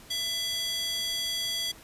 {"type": "tone with high-pass filter", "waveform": "square", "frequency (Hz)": 668, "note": "E5", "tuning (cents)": 23, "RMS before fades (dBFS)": -31, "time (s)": [0.1, 1.72], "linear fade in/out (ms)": 10, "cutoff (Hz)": 3600, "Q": 3, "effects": ["pink hiss -51 dBFS RMS until 1.83 s", "resampled to 32000 Hz"]}